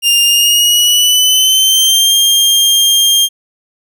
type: tone with pitch glide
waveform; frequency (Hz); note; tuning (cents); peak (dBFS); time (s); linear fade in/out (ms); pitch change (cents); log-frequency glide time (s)
sawtooth; 2805 to 3204; F7 to G7; +7 to +37; -4; 0.02-3.29; 50; +230; 0.24-2.15
effects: none